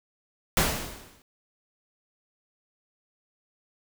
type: noise with exponential decay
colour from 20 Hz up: pink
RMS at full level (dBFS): -20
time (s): 0.57-1.22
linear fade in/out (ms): 1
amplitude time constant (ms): 140
effects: none